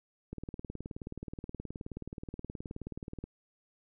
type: click train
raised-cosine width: 3 ms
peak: -27 dBFS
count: 56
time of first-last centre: 0.33-3.24 s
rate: 18.9 Hz
effects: none